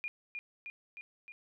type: tone with echo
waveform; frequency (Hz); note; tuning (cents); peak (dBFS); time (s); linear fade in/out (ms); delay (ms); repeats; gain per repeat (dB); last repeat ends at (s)
sine; 2425; D#7; -45; -35; 0.04-0.08; 0; 310; 4; -3; 1.32
effects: none